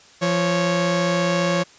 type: tone pair together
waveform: sawtooth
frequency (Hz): 172.42 / 552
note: F3 / C#5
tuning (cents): -22 / -7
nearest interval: octave + minor sixth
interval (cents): 2015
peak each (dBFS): -17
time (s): 0.21-1.64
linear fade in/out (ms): 20
effects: white hiss -49 dBFS RMS until 1.78 s + resampled to 16000 Hz